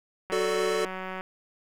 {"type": "click train", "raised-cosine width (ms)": 0.5, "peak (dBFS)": -21, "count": 171, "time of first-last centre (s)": [0.3, 1.209], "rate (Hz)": 187}
{"type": "chord", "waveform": "square", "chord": "D major", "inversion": "first", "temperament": "equal", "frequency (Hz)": [370, 440, 587.3], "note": ["F#4", "A4", "D5"], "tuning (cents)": [0, 0, 0], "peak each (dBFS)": [-30, -28, -33], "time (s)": [0.32, 0.85], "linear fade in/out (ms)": 2}
{"effects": ["low-pass 10000 Hz 12 dB/octave", "9-bit"]}